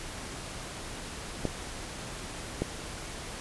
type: clicks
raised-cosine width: 2 ms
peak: -14 dBFS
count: 2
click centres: 1.453 / 2.62 s
effects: pink hiss -40 dBFS RMS until 3.4 s + resampled to 24000 Hz